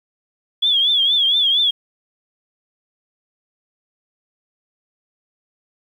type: tone with vibrato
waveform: sine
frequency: 3369 Hz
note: G#7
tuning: 24 cents sharp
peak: -13 dBFS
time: 0.62-1.71 s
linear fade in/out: 10 ms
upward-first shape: triangle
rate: 4.3 Hz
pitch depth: 120 cents each way
effects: 8-bit